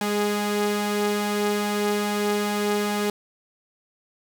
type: tone pair together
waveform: sawtooth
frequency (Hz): 206.2 / 414.8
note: G#3 / G#4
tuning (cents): -12 / -2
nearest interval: octave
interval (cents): 1210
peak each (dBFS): -21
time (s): 0.01-3.1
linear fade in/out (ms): 2
effects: none